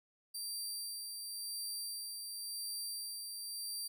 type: tone with tremolo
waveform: 20% pulse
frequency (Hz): 4699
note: D8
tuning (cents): 0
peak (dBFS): -33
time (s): 0.34-3.88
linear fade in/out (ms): 10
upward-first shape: sine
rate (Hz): 0.93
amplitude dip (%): 35
effects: none